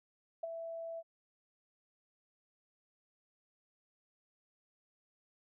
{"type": "tone with ADSR envelope", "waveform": "sine", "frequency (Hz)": 662, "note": "E5", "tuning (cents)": 7, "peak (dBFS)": -33, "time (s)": [0.43, 1.03], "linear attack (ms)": 7, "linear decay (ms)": 19, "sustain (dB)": -7, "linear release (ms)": 44, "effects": []}